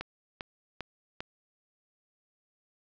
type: click train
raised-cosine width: 0.3 ms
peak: -20 dBFS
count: 4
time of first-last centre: 0.01-1.205 s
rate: 2.51 Hz
effects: resampled to 16000 Hz + 8-bit